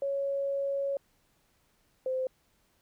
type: tone pair in turn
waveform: sine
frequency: 555 / 518.2 Hz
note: C#5 / C5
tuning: +2 / -17 cents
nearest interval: minor second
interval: 119 cents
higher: first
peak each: -28 / -28 dBFS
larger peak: neither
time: 0.02-0.97 / 2.06-2.27 s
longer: first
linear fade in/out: 2 ms
effects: pink hiss -70 dBFS RMS until 2.81 s